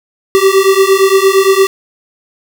square beating tone pair, 382.9 / 391.6 Hz, G4 / G4, -41 / -2 cents, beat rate 8.7 Hz, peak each -10 dBFS, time 0.35-1.67 s, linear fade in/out 0 ms, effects none

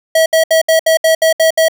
square tone bursts, 645 Hz, E5, 38 cents flat, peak -8 dBFS, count 9, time 0.15-1.684 s, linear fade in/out 5 ms, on 110 ms, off 68 ms, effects none

